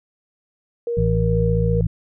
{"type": "tone with tremolo", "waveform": "sine", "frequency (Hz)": 471.5, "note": "A#4", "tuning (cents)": 20, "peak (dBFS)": -20, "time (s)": [0.87, 1.81], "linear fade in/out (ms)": 2, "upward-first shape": "sine", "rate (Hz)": 2.3, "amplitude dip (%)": 25}
{"type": "harmonic tone", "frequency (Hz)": 55, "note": "A1", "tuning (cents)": 0, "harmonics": [1, 2, 3], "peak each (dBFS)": [-22, -20, -21], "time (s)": [0.97, 1.87], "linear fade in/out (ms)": 5}
{"effects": []}